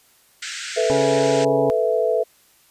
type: band-pass noise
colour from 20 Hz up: pink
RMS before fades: -31 dBFS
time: 0.42-1.45 s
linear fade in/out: 5 ms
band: 1400 to 8500 Hz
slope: 96 dB/octave
type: chord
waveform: sine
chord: A suspended second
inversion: none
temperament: equal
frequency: 440 / 493.9 / 659.3 Hz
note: A4 / B4 / E5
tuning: 0 / 0 / 0 cents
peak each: -21 dBFS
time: 0.76-2.24 s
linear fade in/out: 20 ms
type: harmonic tone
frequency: 138.8 Hz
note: C#3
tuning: 3 cents sharp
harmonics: 1 / 2 / 3 / 4 / 6 / 7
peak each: -28 / -24 / -26 / -33 / -27 / -34 dBFS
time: 0.9-1.7 s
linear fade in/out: 0 ms
effects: white hiss -56 dBFS RMS until 2.7 s + resampled to 32000 Hz